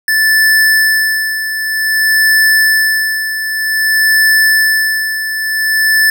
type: tone with tremolo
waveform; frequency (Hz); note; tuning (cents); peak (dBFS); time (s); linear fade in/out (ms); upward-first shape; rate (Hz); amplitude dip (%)
square; 1753; A6; -7; -7; 0.08-6.1; 2; sine; 0.53; 65
effects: none